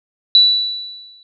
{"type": "tone with exponential decay", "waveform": "sine", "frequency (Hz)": 3951, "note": "B7", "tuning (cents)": 0, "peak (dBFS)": -4, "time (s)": [0.35, 1.23], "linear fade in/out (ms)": 1, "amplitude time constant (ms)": 190, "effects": []}